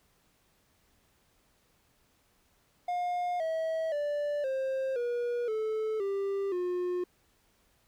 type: tone with pitch steps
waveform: triangle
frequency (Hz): 712 / 645.4 / 585 / 530.3 / 480.7 / 435.8 / 395 / 358.1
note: F5 / E5 / D5 / C5 / B4 / A4 / G4 / F4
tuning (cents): +33 / -37 / -7 / +23 / -47 / -17 / +13 / +43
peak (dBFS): -27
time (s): 2.88-7.04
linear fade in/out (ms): 5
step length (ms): 520
effects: pink hiss -69 dBFS RMS until 7.87 s